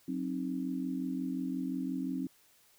sine chord, C diminished, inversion second, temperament equal with one note detuned, 185 / 265.4 / 311.1 Hz, Gb3 / C4 / Eb4, 0 / +25 / 0 cents, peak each -39 / -34 / -40 dBFS, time 0.08-2.27 s, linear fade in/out 5 ms, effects white hiss -65 dBFS RMS until 2.78 s

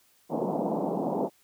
pink band-pass noise, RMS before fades -29 dBFS, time 0.29-1.3 s, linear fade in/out 50 ms, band 170 to 900 Hz, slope 48 dB/octave, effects white hiss -64 dBFS RMS until 1.43 s

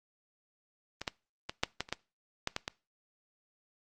clicks, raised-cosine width 0.2 ms, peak -19 / -14 / -18 / -9 / -14 / -29 / -14 / -13 / -15 / -17 dBFS, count 10, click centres 1.016 / 1.078 / 1.495 / 1.635 / 1.806 / 1.889 / 1.926 / 2.474 / 2.564 / 2.679 s, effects noise-tail reverb RT60 0.3 s tail -22 dB re dry + Opus 32 kbps

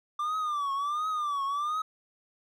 triangle tone with vibrato, 1180 Hz, D6, 8 cents sharp, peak -26 dBFS, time 0.19-1.82 s, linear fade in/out 5 ms, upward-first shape triangle, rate 1.4 Hz, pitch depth 140 cents each way, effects none

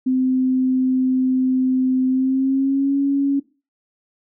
sine tone with pitch glide, 258.2 to 278.3 Hz, C4 to C#4, -23 to +7 cents, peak -15 dBFS, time 0.06-3.4 s, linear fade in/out 10 ms, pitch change +130 cents, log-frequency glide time 2.07-2.97 s, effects noise-tail reverb RT60 0.3 s tail -18 dB re dry

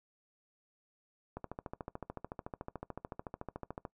click train, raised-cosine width 1 ms, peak -26 dBFS, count 35, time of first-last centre 1.37-3.852 s, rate 13.7 Hz, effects noise-tail reverb RT60 0.1 s tail -20 dB re dry

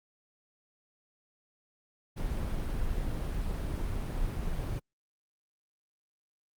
brown noise, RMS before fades -32 dBFS, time 2.16-4.8 s, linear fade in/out 20 ms, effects Opus 32 kbps

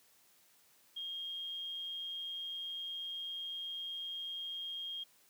sine tone, 3236 Hz, G#7, 46 cents flat, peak -39 dBFS, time 0.96-5.04 s, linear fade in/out 10 ms, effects white hiss -67 dBFS RMS until 5.29 s + high-pass 100 Hz 12 dB/octave

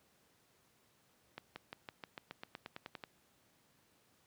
accelerating click train, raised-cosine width 0.3 ms, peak -28 dBFS, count 14, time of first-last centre 1.38-3.038 s, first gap 180 ms, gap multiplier 0.94, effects pink hiss -71 dBFS RMS until 4.26 s + high-pass 100 Hz 12 dB/octave

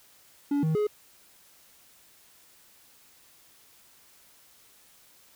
triangle tone with pitch steps, 285.6 / 158.2 / 419.9 Hz, D4 / D#3 / G#4, -48 / +29 / +19 cents, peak -21 dBFS, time 0.51-0.87 s, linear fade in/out 5 ms, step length 120 ms, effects white hiss -58 dBFS RMS until 5.35 s

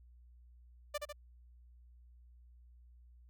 sawtooth tone with echo, 590 Hz, D5, 8 cents sharp, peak -31 dBFS, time 0.94-0.98 s, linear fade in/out 10 ms, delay 74 ms, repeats 2, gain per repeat -4 dB, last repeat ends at 1.128 s, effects added 60 Hz sine -57 dBFS peak until 3.29 s

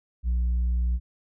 sine tone with tanh clipping, 60.3 Hz, B1, 41 cents flat, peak -22 dBFS, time 0.23-1 s, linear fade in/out 50 ms, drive 2 dB, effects none

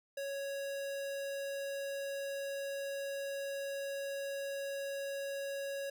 square tone, 554.4 Hz, C#5, in tune, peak -38 dBFS, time 0.17-5.9 s, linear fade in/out 5 ms, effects none

